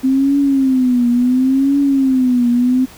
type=tone with vibrato; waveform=sine; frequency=260.2 Hz; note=C4; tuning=9 cents flat; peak=-10 dBFS; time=0.03-2.86 s; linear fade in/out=20 ms; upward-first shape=triangle; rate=0.71 Hz; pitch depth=150 cents each way; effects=pink hiss -40 dBFS RMS until 2.97 s